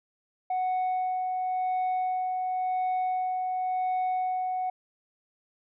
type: tone with tremolo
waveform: sine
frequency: 740 Hz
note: F#5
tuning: in tune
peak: -22 dBFS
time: 0.5-4.7 s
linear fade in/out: 5 ms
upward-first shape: sine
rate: 0.93 Hz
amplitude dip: 35%
effects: tanh soft clip ceiling -24 dBFS